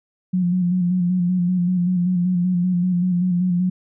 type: tone with vibrato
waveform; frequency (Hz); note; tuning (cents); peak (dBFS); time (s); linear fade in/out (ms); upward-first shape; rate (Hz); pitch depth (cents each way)
sine; 179.3; F3; +46; -16; 0.33-3.7; 10; square; 5.2; 37
effects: none